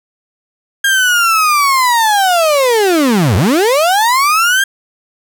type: linear two-way sweep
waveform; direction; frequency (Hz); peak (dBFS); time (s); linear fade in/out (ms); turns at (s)
35% pulse; down then up; 1620 to 82.41 to 1620; -7; 0.84-4.64; 5; 3.36
effects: none